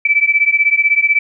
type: beating tone pair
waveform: sine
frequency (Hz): 2306 / 2322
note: D7 / D7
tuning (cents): -32 / -20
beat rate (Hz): 16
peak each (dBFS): -13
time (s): 0.05-1.19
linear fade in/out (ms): 5
effects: none